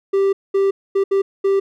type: tone bursts at uneven times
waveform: triangle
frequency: 392 Hz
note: G4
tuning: in tune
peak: -11 dBFS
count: 5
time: 0.13-0.33 / 0.54-0.71 / 0.95-1.04 / 1.11-1.22 / 1.44-1.6 s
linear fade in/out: 10 ms
effects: none